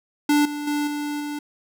square tone with level steps, 293.7 Hz, D4, in tune, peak -16 / -28 / -22 / -26 / -28 dBFS, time 0.29-1.39 s, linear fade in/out 5 ms, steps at 0.45 / 0.67 / 0.87 / 1.2 s, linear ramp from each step 5 ms, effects none

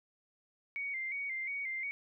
sine tone with vibrato, 2166 Hz, C#7, 41 cents flat, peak -35 dBFS, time 0.76-1.91 s, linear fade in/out 0 ms, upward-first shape square, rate 2.8 Hz, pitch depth 59 cents each way, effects none

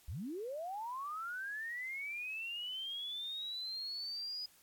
sine linear sweep, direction up, 52 to 4978 Hz, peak -39 dBFS, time 0.08-4.46 s, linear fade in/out 5 ms, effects white hiss -65 dBFS RMS until 4.62 s + AAC 64 kbps

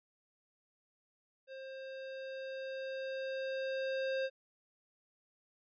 square tone with level ramp, 531 Hz, C5, 25 cents sharp, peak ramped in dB -46 to -33 dBFS, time 1.47-4.3 s, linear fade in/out 50 ms, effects resampled to 11025 Hz

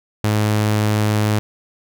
sawtooth tone, 106.2 Hz, G#2, 39 cents sharp, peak -11 dBFS, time 0.24-1.39 s, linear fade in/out 0 ms, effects none

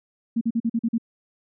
sine tone bursts, 230 Hz, A#3, 23 cents flat, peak -19 dBFS, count 7, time 0.36-0.982 s, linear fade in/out 10 ms, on 52 ms, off 43 ms, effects none

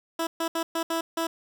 15% pulse tone bursts at uneven times, 329.6 Hz, E4, in tune, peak -19 dBFS, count 6, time 0.19-0.27 / 0.4-0.48 / 0.55-0.63 / 0.75-0.83 / 0.9-1.01 / 1.17-1.27 s, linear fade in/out 5 ms, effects none

